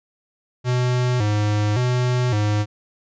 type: tone with vibrato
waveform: square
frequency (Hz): 114.3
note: A#2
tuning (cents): -34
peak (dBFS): -18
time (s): 0.64-2.66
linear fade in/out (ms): 50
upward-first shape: square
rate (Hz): 0.89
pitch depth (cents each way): 150
effects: resampled to 16000 Hz